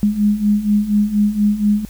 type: beating tone pair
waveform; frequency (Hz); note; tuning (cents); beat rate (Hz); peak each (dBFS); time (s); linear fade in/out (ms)
sine; 205.1 / 209.3; G#3 / G#3; -21 / +14; 4.2; -18 / -14; 0.03-1.85; 0
effects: added 50 Hz sine -36 dBFS peak until 1.89 s + white hiss -45 dBFS RMS until 1.89 s